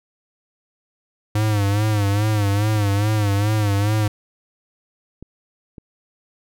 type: tone with vibrato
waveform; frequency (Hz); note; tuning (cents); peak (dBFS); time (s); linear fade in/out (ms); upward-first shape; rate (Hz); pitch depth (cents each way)
square; 103.83; G#2; 0; -17; 1.35-4.08; 5; sine; 2.4; 78
type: clicks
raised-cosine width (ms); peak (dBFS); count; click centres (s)
3; -24; 3; 2.761 / 5.226 / 5.782
effects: none